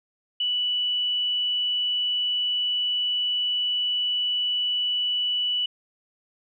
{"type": "tone", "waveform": "sine", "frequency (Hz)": 2960, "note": "F#7", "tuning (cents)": 0, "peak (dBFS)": -22, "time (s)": [0.4, 5.66], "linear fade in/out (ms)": 5, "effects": []}